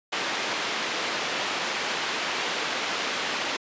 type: band-pass noise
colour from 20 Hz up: white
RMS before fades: -29 dBFS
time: 0.12-3.57 s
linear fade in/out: 10 ms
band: 260 to 3200 Hz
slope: 12 dB/octave
effects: resampled to 16000 Hz